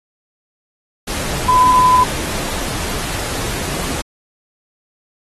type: tone in noise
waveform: sine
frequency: 1006 Hz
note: B5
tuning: 32 cents sharp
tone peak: -8 dBFS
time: 1.48-2.04 s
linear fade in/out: 10 ms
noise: pink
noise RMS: -23 dBFS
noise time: 1.07-4.02 s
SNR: +12 dB
effects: AAC 32 kbps